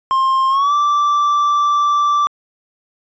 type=tone with pitch glide; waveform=triangle; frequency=1060 to 1169.4 Hz; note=C6 to D6; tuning=+22 to -8 cents; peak=-10 dBFS; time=0.11-2.27 s; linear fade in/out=0 ms; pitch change=+170 cents; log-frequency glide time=0.49-0.73 s; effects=resampled to 16000 Hz